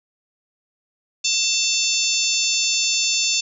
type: harmonic tone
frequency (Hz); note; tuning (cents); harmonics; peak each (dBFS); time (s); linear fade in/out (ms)
890; A5; +20; 3 / 4 / 5 / 6 / 7 / 8; -25 / -25 / -25 / -25 / -25 / -25; 1.24-3.41; 10
effects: none